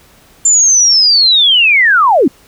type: linear sweep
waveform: sine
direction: down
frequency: 7260 to 221.8 Hz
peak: -5 dBFS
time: 0.45-2.28 s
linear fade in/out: 5 ms
effects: pink hiss -45 dBFS RMS until 2.47 s